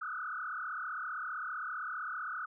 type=tone with frequency modulation; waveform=sine; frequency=1368 Hz; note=F6; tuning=36 cents flat; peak=-36 dBFS; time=0.01-2.46 s; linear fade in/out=10 ms; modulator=35.4 Hz; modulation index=4.2; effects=none